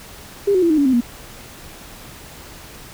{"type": "tone with pitch steps", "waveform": "sine", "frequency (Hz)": [401.8, 368.5, 337.9, 309.8, 284.1, 260.5, 238.9], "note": ["G4", "F#4", "E4", "D#4", "C#4", "C4", "A#3"], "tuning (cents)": [43, -7, 43, -7, 43, -7, 43], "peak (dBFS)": -12, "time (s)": [0.47, 1.009], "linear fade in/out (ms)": 10, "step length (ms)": 77, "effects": ["pink hiss -39 dBFS RMS until 2.93 s"]}